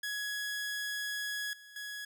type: tone with level steps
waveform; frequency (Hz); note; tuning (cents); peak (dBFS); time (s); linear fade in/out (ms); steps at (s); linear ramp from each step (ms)
sawtooth; 1675; G#6; +14; -31 / -48 / -36; 0.03-2.05; 5; 1.53 / 1.76; 2
effects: none